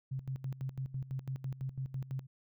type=tone with tremolo; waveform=sine; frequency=132.6 Hz; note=C3; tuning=23 cents sharp; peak=-34 dBFS; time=0.11-2.27 s; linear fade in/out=10 ms; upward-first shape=square; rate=6 Hz; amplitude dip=80%; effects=none